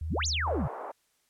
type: tone with vibrato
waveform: sine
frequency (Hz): 77.78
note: D#2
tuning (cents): 0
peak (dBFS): -31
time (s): 0.01-0.66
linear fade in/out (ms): 5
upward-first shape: triangle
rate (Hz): 2.8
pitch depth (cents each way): 67
type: exponential two-way sweep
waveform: sine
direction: up then down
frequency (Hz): 110 to 7380 to 110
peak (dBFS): -28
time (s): 0.1-0.68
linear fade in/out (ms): 10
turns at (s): 0.27
type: band-pass noise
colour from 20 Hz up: pink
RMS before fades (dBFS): -39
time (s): 0.46-0.92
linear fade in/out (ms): 10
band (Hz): 500 to 1100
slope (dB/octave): 24
effects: white hiss -71 dBFS RMS until 1.29 s + low-pass 12000 Hz 12 dB/octave